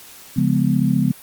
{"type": "chord", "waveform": "sine", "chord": "C# dominant seventh", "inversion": "none", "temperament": "just", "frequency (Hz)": [138.59, 173.24, 207.9, 249.5], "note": ["C#3", "E#3", "G#3", "B3"], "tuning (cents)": [0, -14, 2, 18], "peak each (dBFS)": -20, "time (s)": [0.36, 1.12], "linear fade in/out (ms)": 10, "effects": ["white hiss -42 dBFS RMS until 1.22 s", "Opus 48 kbps"]}